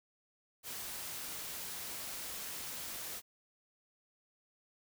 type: noise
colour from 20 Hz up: white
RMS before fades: -43 dBFS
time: 0.63-3.22 s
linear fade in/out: 50 ms
effects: none